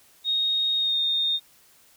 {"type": "tone with pitch glide", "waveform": "sine", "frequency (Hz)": [3729, 3671], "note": ["A#7", "A#7"], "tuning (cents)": [0, -27], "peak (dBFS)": -21, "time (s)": [0.24, 1.4], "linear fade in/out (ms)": 50, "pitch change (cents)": -27, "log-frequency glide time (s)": [0.76, 0.99], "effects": ["white hiss -57 dBFS RMS until 1.96 s"]}